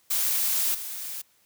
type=noise with level steps; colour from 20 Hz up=blue; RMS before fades=-25 / -35 dBFS; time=0.1-1.22 s; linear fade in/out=10 ms; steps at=0.74 s; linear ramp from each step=10 ms; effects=white hiss -64 dBFS RMS until 1.45 s + high-pass 60 Hz 12 dB/octave